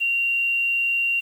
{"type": "tone", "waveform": "sine", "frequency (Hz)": 2762, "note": "F7", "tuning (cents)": -20, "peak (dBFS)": -19, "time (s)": [0, 1.21], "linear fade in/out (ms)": 20, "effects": ["8-bit"]}